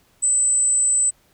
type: tone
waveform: sine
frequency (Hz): 8040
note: B8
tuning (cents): +30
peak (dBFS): -15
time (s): 0.22-1.11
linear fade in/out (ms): 20
effects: pink hiss -59 dBFS RMS until 1.33 s